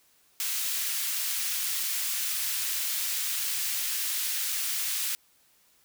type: high-pass noise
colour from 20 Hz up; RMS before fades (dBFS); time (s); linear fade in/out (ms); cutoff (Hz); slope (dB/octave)
white; -30; 0.4-5.15; 0; 1900; 12
effects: white hiss -64 dBFS RMS until 5.84 s